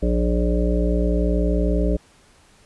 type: harmonic tone with a mistuned harmonic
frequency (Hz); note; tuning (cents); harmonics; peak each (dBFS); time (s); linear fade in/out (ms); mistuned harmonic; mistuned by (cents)
59.6; A#1; +39; 1 / 3 / 5 / 7 / 9 / 10; -19 / -24 / -26 / -27 / -29 / -29; 0.02-1.97; 10; 1; -93
effects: pink hiss -54 dBFS RMS until 2.65 s + resampled to 24000 Hz